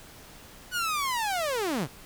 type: linear sweep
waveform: sawtooth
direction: down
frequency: 1495 to 107.4 Hz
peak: -23 dBFS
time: 0.71-1.88 s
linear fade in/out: 50 ms
effects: pink hiss -49 dBFS RMS until 2.05 s